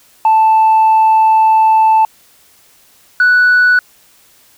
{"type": "tone pair in turn", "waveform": "sine", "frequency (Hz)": [880, 1480], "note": ["A5", "F#6"], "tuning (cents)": [0, 0], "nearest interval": "major sixth", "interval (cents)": 900, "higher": "second", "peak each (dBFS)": -4, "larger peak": "neither", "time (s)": [[0.25, 2.05], [3.2, 3.79]], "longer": "first", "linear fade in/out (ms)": 2, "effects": ["tanh soft clip ceiling -4 dBFS", "white hiss -48 dBFS RMS until 4.57 s"]}